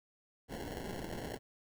blue noise with sample-and-hold, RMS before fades -42 dBFS, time 0.48-1.39 s, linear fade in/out 50 ms, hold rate 1225 Hz, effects none

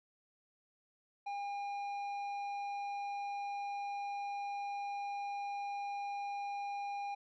sine tone with tanh clipping, 807 Hz, G#5, 50 cents flat, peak -39 dBFS, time 1.26-7.15 s, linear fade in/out 10 ms, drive 9 dB, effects none

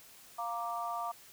sine chord, Bb major, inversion second, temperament equal, 698.5 / 932.3 / 1174.7 Hz, F5 / Bb5 / D6, 0 / 0 / 0 cents, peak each -38 / -40 / -38 dBFS, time 0.38-1.12 s, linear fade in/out 10 ms, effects white hiss -56 dBFS RMS until 1.32 s

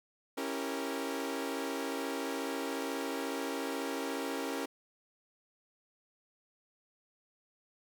sawtooth chord, C# diminished seventh, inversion none, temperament equal with one note detuned, 275.4 / 329.6 / 392 / 466.2 Hz, C#4 / E4 / G4 / Bb4, -11 / 0 / 0 / 0 cents, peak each -34 / -38 / -38 / -36 dBFS, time 0.37-4.66 s, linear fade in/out 10 ms, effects none

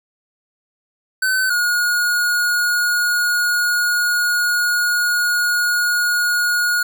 square tone pair in turn, 1523 / 1442.1 Hz, F#6 / F#6, +50 / -45 cents, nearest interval minor second, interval 95 cents, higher first, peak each -16 dBFS, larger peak neither, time 1.22-1.5 / 1.5-6.83 s, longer second, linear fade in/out 5 ms, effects none

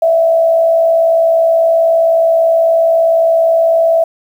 sine tone with frequency modulation, 659.3 Hz, E5, in tune, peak -7 dBFS, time 0.02-4.04 s, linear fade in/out 5 ms, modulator 59 Hz, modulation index 0.38, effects 7-bit

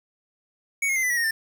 square tone with pitch steps, 2233 / 2152 / 2074 / 1998.6 / 1926.1 / 1856.2 / 1788.8 Hz, C#7 / C7 / C7 / B6 / B6 / A#6 / A6, +12 / +48 / -16 / +20 / -44 / -8 / +28 cents, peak -22 dBFS, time 0.82-1.31 s, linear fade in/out 5 ms, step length 70 ms, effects 8-bit

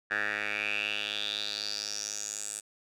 10% pulse tone with band-pass filter sweep, 104.1 Hz, G#2, 5 cents sharp, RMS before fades -34 dBFS, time 0.1-2.61 s, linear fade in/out 20 ms, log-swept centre 1700 to 8300 Hz, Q 5.8, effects none

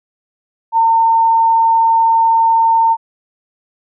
sine tone, 908 Hz, A#5, 46 cents flat, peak -8 dBFS, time 0.72-2.97 s, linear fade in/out 50 ms, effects none

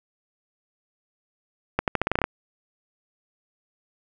accelerating click train, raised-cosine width 0.5 ms, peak -6 dBFS, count 10, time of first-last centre 1.79-2.241 s, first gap 88 ms, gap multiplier 0.85, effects none

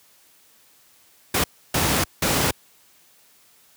pink noise bursts at uneven times, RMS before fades -20 dBFS, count 3, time 1.34-1.44 / 1.74-2.04 / 2.22-2.51 s, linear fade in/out 5 ms, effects white hiss -56 dBFS RMS until 3.76 s + high-pass 80 Hz 12 dB/octave

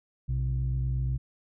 sine tone pair together, 60.64 / 128.8 Hz, B1 / C3, -31 / -27 cents, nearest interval octave + minor second, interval 1304 cents, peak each -27 dBFS, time 0.28-1.18 s, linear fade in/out 20 ms, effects tanh soft clip ceiling -21 dBFS

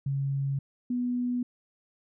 sine tone pair in turn, 138 / 245.9 Hz, C#3 / B3, -7 / -7 cents, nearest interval minor seventh, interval 1000 cents, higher second, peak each -26 dBFS, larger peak neither, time 0.06-0.59 / 0.9-1.43 s, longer neither, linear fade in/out 5 ms, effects none

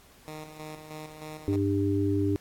10% pulse tone with tremolo, 154.4 Hz, D#3, 13 cents flat, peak -30 dBFS, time 0.28-1.56 s, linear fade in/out 0 ms, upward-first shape square, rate 3.2 Hz, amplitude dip 55%
harmonic tone, 99.3 Hz, G2, 23 cents sharp, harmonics 1 / 3 / 4, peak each -28 / -26 / -30 dBFS, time 1.48-2.36 s, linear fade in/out 0 ms
effects pink hiss -56 dBFS RMS until 2.4 s + AAC 64 kbps

